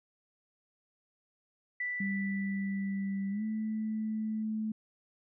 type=tone with exponential decay; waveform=sine; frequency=1975.5 Hz; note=B6; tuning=in tune; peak=-31 dBFS; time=1.8-4.43 s; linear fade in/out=5 ms; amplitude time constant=570 ms
type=tone with pitch glide; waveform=sine; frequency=196 to 217.5 Hz; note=G3 to A3; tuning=0 to -20 cents; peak=-31 dBFS; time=2-4.72 s; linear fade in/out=5 ms; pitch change=+180 cents; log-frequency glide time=3.3-3.43 s
effects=none